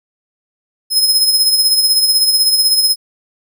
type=tone with tremolo; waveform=sawtooth; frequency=5130 Hz; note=E8; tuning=48 cents flat; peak=-5 dBFS; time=0.9-2.96 s; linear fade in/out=50 ms; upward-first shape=sine; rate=16 Hz; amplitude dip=50%; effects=none